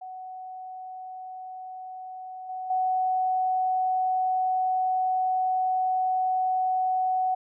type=tone with level steps; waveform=sine; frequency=745 Hz; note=F#5; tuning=12 cents sharp; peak=-36 / -31 / -22 dBFS; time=0.01-7.35 s; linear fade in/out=10 ms; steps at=2.49 / 2.7 s; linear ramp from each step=5 ms; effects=none